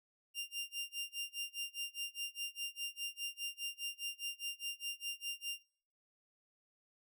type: tone with tremolo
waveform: sawtooth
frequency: 2794 Hz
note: F7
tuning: in tune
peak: -34 dBFS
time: 0.34-5.63 s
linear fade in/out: 50 ms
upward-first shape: sine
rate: 4.9 Hz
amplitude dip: 100%
effects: noise-tail reverb RT60 0.6 s tail -25 dB re dry